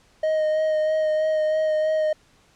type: tone with vibrato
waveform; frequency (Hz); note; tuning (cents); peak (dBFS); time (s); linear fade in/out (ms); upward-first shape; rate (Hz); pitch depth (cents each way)
triangle; 622.3; D#5; 0; -17; 0.23-2.13; 5; sine; 3.1; 16
effects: pink hiss -58 dBFS RMS until 2.55 s + low-pass 8000 Hz 12 dB/octave